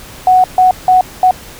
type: tone bursts at uneven times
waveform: sine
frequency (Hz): 740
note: F#5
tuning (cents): 0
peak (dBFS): -4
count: 4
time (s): 0.27-0.44 / 0.58-0.71 / 0.88-1.01 / 1.23-1.31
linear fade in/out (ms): 2
effects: pink hiss -33 dBFS RMS until 1.59 s